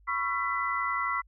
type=tone cluster; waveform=sine; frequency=995 / 1106 / 1354 / 1998 Hz; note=B5 / C#6 / E6 / B6; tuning=+13 / -4 / +46 / +20 cents; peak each=-37 / -31 / -32 / -32 dBFS; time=0.07-1.22 s; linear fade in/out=20 ms; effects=added 50 Hz sine -56 dBFS peak until 1.27 s